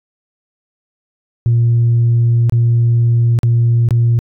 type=tone with dropouts; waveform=sine; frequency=117.6 Hz; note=A#2; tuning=16 cents sharp; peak=-7 dBFS; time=1.46-4.19 s; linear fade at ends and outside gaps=0 ms; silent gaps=2.496-2.523 / 3.389-3.432 / 3.888-3.908 s; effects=tanh soft clip ceiling -6 dBFS